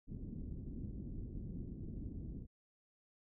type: low-pass noise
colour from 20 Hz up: pink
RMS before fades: -45 dBFS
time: 0.07-2.47 s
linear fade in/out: 50 ms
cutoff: 290 Hz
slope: 24 dB/octave
effects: none